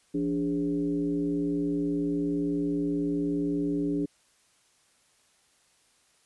sine tone with frequency modulation, 290 Hz, D4, 22 cents flat, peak -25 dBFS, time 0.14-4.06 s, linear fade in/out 10 ms, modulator 119 Hz, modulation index 0.81, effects white hiss -65 dBFS RMS until 6.25 s + resampled to 24000 Hz

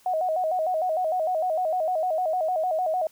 sine tone with vibrato, 682 Hz, F5, 41 cents flat, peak -22 dBFS, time 0.06-3.07 s, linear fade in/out 2 ms, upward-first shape square, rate 6.6 Hz, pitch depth 130 cents each way, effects white hiss -58 dBFS RMS until 3.11 s

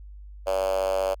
5% pulse tone with high-pass filter, 95.3 Hz, G2, 48 cents flat, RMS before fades -25 dBFS, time 0.46-1.15 s, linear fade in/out 20 ms, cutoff 570 Hz, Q 7.6, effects added 50 Hz sine -40 dBFS peak until 1.2 s

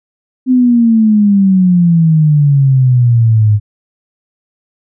sine exponential sweep, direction down, 259.2 to 103.1 Hz, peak -5 dBFS, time 0.46-3.6 s, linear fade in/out 50 ms, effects none

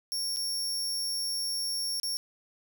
sawtooth tone with dropouts, 5500 Hz, F8, 27 cents flat, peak -27 dBFS, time 0.12-2.17 s, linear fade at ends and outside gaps 0 ms, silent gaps 0.362-0.369 / 1.999-2.032 s, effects none

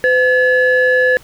sine tone pair together, 507.5 / 1713 Hz, B4 / A6, +47 / -47 cents, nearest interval octave + major sixth, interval 2106 cents, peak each -11 dBFS, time 0.04-1.17 s, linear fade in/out 0 ms, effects tanh soft clip ceiling -4 dBFS + pink hiss -44 dBFS RMS until 1.23 s

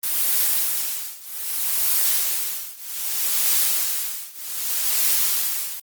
blue noise with tremolo, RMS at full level -18 dBFS, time 0.03-5.8 s, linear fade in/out 5 ms, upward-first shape triangle, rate 0.64 Hz, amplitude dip 95%, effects Opus 24 kbps

